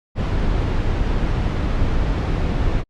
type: noise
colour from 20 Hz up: brown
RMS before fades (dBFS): -19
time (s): 0.15-2.84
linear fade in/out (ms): 50
effects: low-pass 4000 Hz 12 dB/octave + Opus 48 kbps